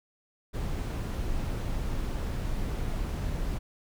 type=noise; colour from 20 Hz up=brown; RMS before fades=-31 dBFS; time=0.53-3.59 s; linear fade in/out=20 ms; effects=none